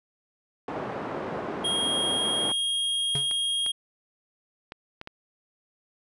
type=band-pass noise; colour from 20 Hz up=pink; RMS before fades=-33 dBFS; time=0.68-2.52 s; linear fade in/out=2 ms; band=240 to 1100 Hz; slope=12 dB/octave
type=tone; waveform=square; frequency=3256 Hz; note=G#7; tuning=35 cents flat; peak=-25 dBFS; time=1.64-3.72 s; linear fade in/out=10 ms
type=tone with exponential decay; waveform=square; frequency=139 Hz; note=C#3; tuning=5 cents sharp; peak=-28 dBFS; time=3.15-3.32 s; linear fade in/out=2 ms; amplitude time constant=35 ms
type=clicks; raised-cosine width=0.3 ms; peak=-22 dBFS; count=6; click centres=3.153 / 3.312 / 3.663 / 4.721 / 5.014 / 5.074 s
effects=resampled to 24000 Hz